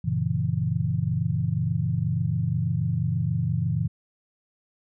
sine chord, F# dominant seventh, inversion none, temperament equal with one note detuned, 94.33 / 116.54 / 138.59 / 164.81 Hz, F#2 / A#2 / C#3 / E3, +34 / 0 / 0 / 0 cents, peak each -30 / -27 / -28 / -27 dBFS, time 0.04-3.88 s, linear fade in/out 10 ms, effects none

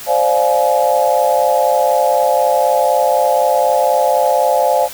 sine chord, D half-diminished seventh, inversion third, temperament equal with one note detuned, 523.3 / 587.3 / 698.5 / 846.1 Hz, C5 / D5 / F5 / Ab5, 0 / 0 / 0 / +32 cents, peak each -16 dBFS, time 0.06-4.89 s, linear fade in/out 50 ms, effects white hiss -31 dBFS RMS until 4.93 s

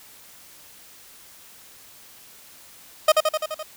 30% pulse tone with echo, 622.3 Hz, D#5, in tune, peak -9 dBFS, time 3.08-3.12 s, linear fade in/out 5 ms, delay 85 ms, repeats 6, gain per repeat -3 dB, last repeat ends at 3.63 s, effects white hiss -48 dBFS RMS until 3.76 s

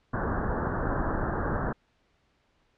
pink low-pass noise, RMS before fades -29 dBFS, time 0.13-1.73 s, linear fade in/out 10 ms, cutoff 1700 Hz, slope 96 dB/octave, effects pink hiss -69 dBFS RMS until 2.77 s + low-pass 4000 Hz 12 dB/octave

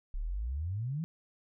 sine exponential sweep, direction up, 33.02 to 170.3 Hz, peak -32 dBFS, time 0.14-1.04 s, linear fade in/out 0 ms, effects none

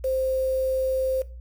sine tone with quantisation, 523.3 Hz, C5, in tune, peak -22 dBFS, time 0.04-1.22 s, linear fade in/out 5 ms, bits 7, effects noise-tail reverb RT60 0.3 s tail -17 dB re dry + added 60 Hz sine -37 dBFS peak until 1.4 s

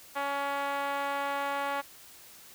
5% pulse tone with band-pass filter, 280.8 Hz, C#4, 22 cents sharp, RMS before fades -32 dBFS, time 0.15-1.82 s, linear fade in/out 20 ms, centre 820 Hz, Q 1.4, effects white hiss -52 dBFS RMS until 2.54 s

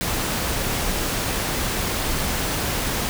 pink noise, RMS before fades -24 dBFS, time 0.01-3.09 s, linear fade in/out 0 ms, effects none

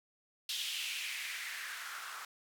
blue noise with band-pass filter sweep, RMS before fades -41 dBFS, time 0.49-2.25 s, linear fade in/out 2 ms, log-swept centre 3400 to 1200 Hz, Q 3.2, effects none

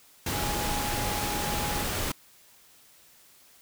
sine tone in noise, 830.6 Hz, G#5, in tune, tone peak -34 dBFS, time 0.33-1.83 s, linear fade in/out 5 ms, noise pink, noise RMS -30 dBFS, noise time 0.26-2.12 s, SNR -7 dB, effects white hiss -57 dBFS RMS until 3.61 s

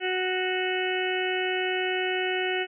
harmonic tone with a mistuned harmonic, 370 Hz, F#4, in tune, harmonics 1 / 2 / 4 / 5 / 6 / 7 / 8, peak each -28 / -33 / -34 / -34 / -35 / -35 / -34 dBFS, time 0-2.67 s, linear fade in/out 50 ms, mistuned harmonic 6, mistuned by -19 cents, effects none

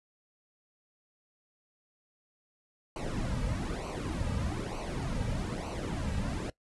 brown noise with flanger, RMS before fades -34 dBFS, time 2.96-6.5 s, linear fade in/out 2 ms, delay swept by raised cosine 0.57 to 2.87 ms, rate 1.1 Hz, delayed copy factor -0.75, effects noise-tail reverb RT60 0.1 s tail -20 dB re dry + resampled to 24000 Hz

